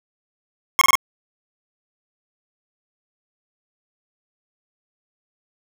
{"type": "tone bursts", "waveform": "25% pulse", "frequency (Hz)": 1083, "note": "C#6", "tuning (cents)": -41, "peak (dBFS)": -8, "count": 4, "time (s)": [0.79, 0.954], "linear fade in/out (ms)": 0, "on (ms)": 23, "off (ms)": 24, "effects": []}